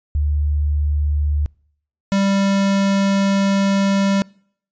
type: tone pair in turn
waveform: sine / square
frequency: 73.7 / 196.76 Hz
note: D2 / G3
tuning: +7 / +7 cents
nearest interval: octave + perfect fourth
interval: 1700 cents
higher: second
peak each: -15 / -15 dBFS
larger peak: neither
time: 0.15-1.46 / 2.12-4.22 s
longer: second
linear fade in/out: 0 ms
effects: noise-tail reverb RT60 0.6 s tail -26 dB re dry + resampled to 16000 Hz